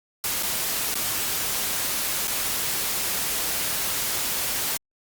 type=noise with dropouts; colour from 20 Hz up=white; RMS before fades=-26 dBFS; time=0.24-4.77 s; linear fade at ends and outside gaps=1 ms; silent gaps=0.427-0.431 / 0.942-0.954 / 2.273-2.279 s; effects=Opus 48 kbps